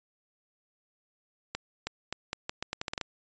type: accelerating click train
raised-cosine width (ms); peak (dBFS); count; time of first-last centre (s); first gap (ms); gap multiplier
0.2; -15; 12; 1.55-3.013; 320; 0.8
effects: resampled to 16000 Hz